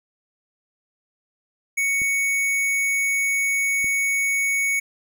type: tone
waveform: square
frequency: 2225 Hz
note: C#7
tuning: 6 cents sharp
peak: -20 dBFS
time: 1.77-4.8 s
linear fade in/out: 10 ms
type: clicks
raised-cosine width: 3 ms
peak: -25 dBFS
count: 2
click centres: 2.018 / 3.844 s
effects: none